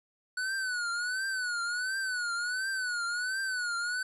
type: tone with vibrato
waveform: square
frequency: 1480 Hz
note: F#6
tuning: in tune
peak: -31 dBFS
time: 0.37-4.03 s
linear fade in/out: 5 ms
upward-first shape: triangle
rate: 1.4 Hz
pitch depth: 120 cents each way
effects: resampled to 24000 Hz + 10-bit